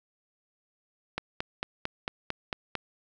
click train, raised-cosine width 0.3 ms, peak -14 dBFS, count 8, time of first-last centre 1.18-2.753 s, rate 4.45 Hz, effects none

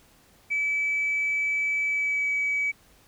sine tone with pitch glide, 2300 to 2280 Hz, D7 to C#7, -37 to +48 cents, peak -22 dBFS, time 0.5-2.72 s, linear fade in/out 20 ms, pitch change -15 cents, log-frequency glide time 1.86-2.31 s, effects tanh soft clip ceiling -19 dBFS + pink hiss -58 dBFS RMS until 3.07 s

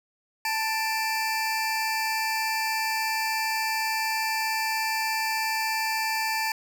25% pulse tone pair together, 883.4 / 2352 Hz, A5 / D7, +7 / +2 cents, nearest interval octave + perfect fourth, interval 1695 cents, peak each -23 / -26 dBFS, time 0.45-6.52 s, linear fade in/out 2 ms, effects none

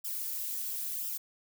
violet noise with flanger, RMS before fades -36 dBFS, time 0.04-1.18 s, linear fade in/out 10 ms, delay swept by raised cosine 0.46 to 5.76 ms, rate 0.98 Hz, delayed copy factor -0.85, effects none

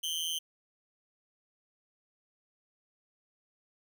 sawtooth tone with amplitude modulation, 3086 Hz, G7, 28 cents flat, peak -25 dBFS, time 0.03-0.39 s, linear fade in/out 10 ms, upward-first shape sine, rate 164 Hz, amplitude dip 85%, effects none

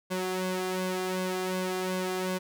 sawtooth tone with flanger, 185 Hz, F#3, in tune, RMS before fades -31 dBFS, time 0.1-2.39 s, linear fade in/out 20 ms, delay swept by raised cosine 1.9 to 2.53 ms, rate 2.7 Hz, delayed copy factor +0.75, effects none

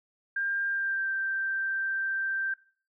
sine tone with pitch glide, 1598 to 1568.7 Hz, G6 to G6, +33 to +1 cents, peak -27 dBFS, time 0.36-2.54 s, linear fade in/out 5 ms, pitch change -32 cents, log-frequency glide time 0.68-1.1 s, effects noise-tail reverb RT60 0.4 s tail -18 dB re dry

